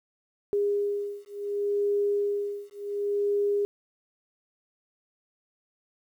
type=beating tone pair; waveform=sine; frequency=407 / 407.69 Hz; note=G#4 / G#4; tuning=-35 / -32 cents; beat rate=0.69 Hz; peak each=-28 dBFS; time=0.53-3.65 s; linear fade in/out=0 ms; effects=10-bit